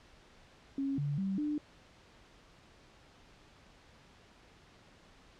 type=tone with pitch steps; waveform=sine; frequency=274.2 / 143.9 / 193.4 / 298.1 Hz; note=C#4 / D3 / G3 / D4; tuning=-19 / -35 / -23 / +26 cents; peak=-31 dBFS; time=0.78-1.58 s; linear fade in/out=2 ms; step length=200 ms; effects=pink hiss -60 dBFS RMS until 5.39 s + low-pass 5000 Hz 12 dB/octave